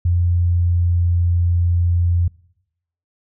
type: tone with pitch glide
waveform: sine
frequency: 87.31 to 86.81 Hz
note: F2 to F2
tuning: 0 to -10 cents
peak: -13 dBFS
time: 0.05-2.28 s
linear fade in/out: 5 ms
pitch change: -10 cents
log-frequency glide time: 0.17-1.09 s
effects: noise-tail reverb RT60 0.8 s tail -24 dB re dry